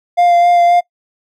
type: tone with vibrato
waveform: triangle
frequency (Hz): 698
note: F5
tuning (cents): -1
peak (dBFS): -5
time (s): 0.17-0.81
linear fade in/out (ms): 20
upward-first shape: sine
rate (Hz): 3.8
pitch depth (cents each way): 14
effects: noise-tail reverb RT60 0.1 s tail -22 dB re dry